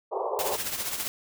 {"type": "band-pass noise", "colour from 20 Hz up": "pink", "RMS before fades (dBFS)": -30, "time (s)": [0.11, 0.57], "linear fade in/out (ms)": 20, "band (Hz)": [380, 1100], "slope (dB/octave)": 96}
{"type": "noise with tremolo", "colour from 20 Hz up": "white", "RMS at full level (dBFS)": -29, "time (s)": [0.39, 1.08], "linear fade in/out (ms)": 0, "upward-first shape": "triangle", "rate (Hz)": 15, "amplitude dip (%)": 65}
{"effects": []}